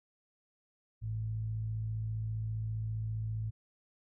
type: tone with low-pass filter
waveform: sawtooth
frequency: 55 Hz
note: A1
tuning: in tune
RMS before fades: -36 dBFS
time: 1.01-3.51 s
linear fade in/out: 20 ms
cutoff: 110 Hz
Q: 9.3
effects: none